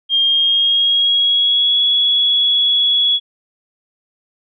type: tone with pitch glide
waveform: sine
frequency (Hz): 3214 to 3368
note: G7 to G#7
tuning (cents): +43 to +24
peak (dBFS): -11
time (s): 0.09-3.2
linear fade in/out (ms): 50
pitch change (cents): +81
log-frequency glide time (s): 0.22-1.8
effects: none